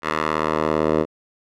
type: tone with band-pass filter sweep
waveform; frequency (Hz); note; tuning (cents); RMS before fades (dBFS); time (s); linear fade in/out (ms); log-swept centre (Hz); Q
10% pulse; 77.8; D#2; 0; -21; 0.02-1.06; 50; 1500 to 510; 1.2
effects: none